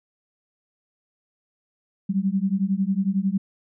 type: beating tone pair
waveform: sine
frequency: 188.5 / 199.5 Hz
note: F#3 / G3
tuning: +32 / +31 cents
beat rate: 11 Hz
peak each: -23 dBFS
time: 2.09-3.38 s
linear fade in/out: 10 ms
effects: none